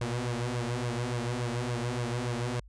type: tone with flanger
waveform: sawtooth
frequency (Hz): 121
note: B2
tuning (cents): -35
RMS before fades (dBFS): -32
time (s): 0.01-2.6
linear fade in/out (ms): 5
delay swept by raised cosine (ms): 1.8 to 6.4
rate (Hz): 3.5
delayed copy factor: +0.75
effects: added 50 Hz sine -49 dBFS peak until 2.68 s + resampled to 22050 Hz